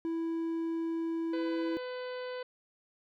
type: tone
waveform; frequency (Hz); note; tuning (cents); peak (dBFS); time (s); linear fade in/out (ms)
triangle; 329.6; E4; 0; -29; 0.05-1.77; 0
type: harmonic tone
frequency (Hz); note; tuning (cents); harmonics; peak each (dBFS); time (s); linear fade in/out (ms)
502; B4; +28; 1 / 2 / 3 / 4 / 5 / 6 / 7 / 8 / 9; -37 / -47 / -48 / -52 / -57 / -54 / -59 / -58 / -57; 1.33-2.43; 5
effects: none